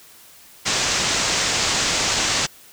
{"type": "low-pass noise", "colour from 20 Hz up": "white", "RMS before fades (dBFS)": -21, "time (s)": [0.65, 2.47], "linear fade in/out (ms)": 20, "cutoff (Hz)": 7500, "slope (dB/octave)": 48, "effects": ["white hiss -47 dBFS RMS until 2.72 s"]}